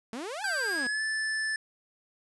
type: exponential two-way sweep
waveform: sawtooth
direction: up then down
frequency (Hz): 213.4 to 881 to 237.2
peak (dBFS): -31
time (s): 0.13-0.87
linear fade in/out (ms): 0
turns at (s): 0.43
type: tone with pitch glide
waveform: square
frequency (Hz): 1568 to 1749.9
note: G6 to A6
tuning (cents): 0 to -10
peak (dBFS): -29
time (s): 0.44-1.56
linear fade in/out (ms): 2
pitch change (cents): +190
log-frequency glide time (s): 0.59-1.02
effects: resampled to 24000 Hz + 10-bit